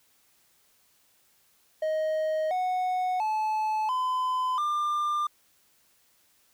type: tone with pitch steps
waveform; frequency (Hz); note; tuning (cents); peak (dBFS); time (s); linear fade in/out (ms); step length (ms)
triangle; 626 / 735.9 / 865.1 / 1016.9 / 1195.5; D#5 / F#5 / A5 / C6 / D6; +10 / -10 / -30 / -50 / +30; -23; 1.82-5.27; 5; 690
effects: white hiss -65 dBFS RMS until 6.53 s